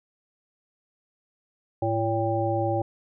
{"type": "harmonic tone with a mistuned harmonic", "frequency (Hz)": 113.1, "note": "A2", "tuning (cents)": 48, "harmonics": [1, 3, 5, 7], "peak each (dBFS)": [-28, -28, -28, -28], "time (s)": [1.82, 2.82], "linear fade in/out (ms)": 5, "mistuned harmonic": 1, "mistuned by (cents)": -75, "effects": []}